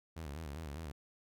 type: tone with vibrato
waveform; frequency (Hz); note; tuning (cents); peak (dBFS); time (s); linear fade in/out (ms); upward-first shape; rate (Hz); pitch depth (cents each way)
sawtooth; 75.9; D#2; -42; -38; 0.16-0.92; 10; square; 5; 120
effects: none